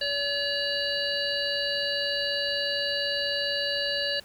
harmonic tone with a mistuned harmonic, 569 Hz, C#5, 45 cents sharp, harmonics 1 / 3 / 5 / 7 / 8, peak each -32 / -32 / -32 / -32 / -32 dBFS, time 0.01-4.2 s, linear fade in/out 5 ms, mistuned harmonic 5, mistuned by +15 cents, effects pink hiss -52 dBFS RMS until 4.24 s

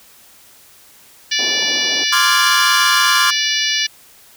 harmonic tone, 583 Hz, D5, 13 cents flat, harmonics 3 / 4 / 5 / 6 / 7 / 8 / 9 / 10, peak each -23 / -24 / -21 / -23 / -24 / -24 / -25 / -25 dBFS, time 1.31-3.87 s, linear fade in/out 10 ms
pink band-pass noise, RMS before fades -31 dBFS, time 1.39-2.04 s, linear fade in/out 2 ms, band 260 to 910 Hz, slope 24 dB/octave
45% pulse chord, D half-diminished seventh, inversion third, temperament equal, 1046.5 / 1174.7 / 1396.9 / 1661.2 Hz, C6 / D6 / F6 / Ab6, 0 / 0 / 0 / 0 cents, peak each -19 dBFS, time 2.12-3.31 s, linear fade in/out 10 ms
effects white hiss -46 dBFS RMS until 4.36 s

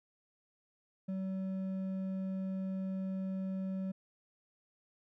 sine tone with hard clipping, 190 Hz, F#3, 46 cents sharp, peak -36 dBFS, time 1.08-3.92 s, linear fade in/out 10 ms, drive 5 dB, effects none

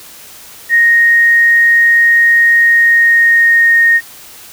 sine tone with pitch glide, 1864.7 to 1852.9 Hz, A#6 to A#6, 0 to -11 cents, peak -5 dBFS, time 0.69-4.01 s, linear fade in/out 50 ms, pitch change -11 cents, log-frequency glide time 2.6-3.83 s, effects white hiss -35 dBFS RMS until 4.52 s

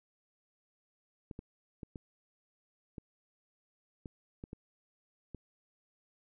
clicks, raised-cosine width 3 ms, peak -30 dBFS, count 9, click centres 1.312 / 1.391 / 1.832 / 1.958 / 2.982 / 4.058 / 4.439 / 4.531 / 5.347 s, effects none

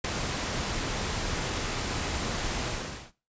pink noise with ADSR envelope, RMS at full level -26 dBFS, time 0.04-3.12 s, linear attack 7 ms, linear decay 6 ms, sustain -5 dB, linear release 460 ms, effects noise-tail reverb RT60 0.3 s tail -17 dB re dry + resampled to 16000 Hz

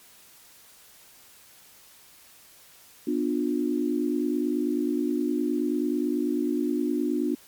sine chord, B diminished, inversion none, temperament just, 246.9 / 296.3 / 355.6 Hz, B3 / D4 / F4, 0 / +15 / +31 cents, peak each -28 / -26 / -29 dBFS, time 3.07-7.35 s, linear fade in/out 5 ms, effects white hiss -53 dBFS RMS until 7.47 s + MP3 96 kbps

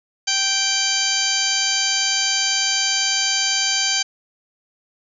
harmonic tone, 782 Hz, G5, 4 cents flat, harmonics 1 / 2 / 3 / 4 / 5 / 6 / 7 / 8 / 9, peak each -32 / -28 / -27 / -24 / -31 / -22 / -33 / -24 / -29 dBFS, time 0.27-4.03 s, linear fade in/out 10 ms, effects none

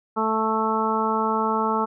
harmonic tone, 220 Hz, A3, in tune, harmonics 1 / 2 / 3 / 4 / 5 / 6, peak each -27 / -27 / -33 / -25 / -27 / -27 dBFS, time 0.16-1.86 s, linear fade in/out 20 ms, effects none

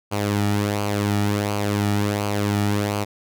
sawtooth tone with flanger, 102.7 Hz, G#2, 19 cents flat, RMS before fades -22 dBFS, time 0.11-3.05 s, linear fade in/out 20 ms, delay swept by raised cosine 0.54 to 1.94 ms, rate 1.4 Hz, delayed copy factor -0.55, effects none

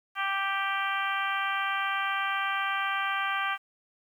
harmonic tone, 392 Hz, G4, in tune, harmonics 2 / 3 / 4 / 5 / 6 / 7 / 8, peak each -35 / -31 / -32 / -37 / -36 / -40 / -39 dBFS, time 0.15-3.58 s, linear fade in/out 50 ms, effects 10-bit

